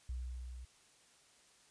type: tone with level ramp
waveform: sine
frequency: 62.3 Hz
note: B1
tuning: 16 cents sharp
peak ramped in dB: -37 to -46 dBFS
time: 0.09-0.65 s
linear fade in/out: 5 ms
effects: white hiss -66 dBFS RMS until 1.7 s + resampled to 22050 Hz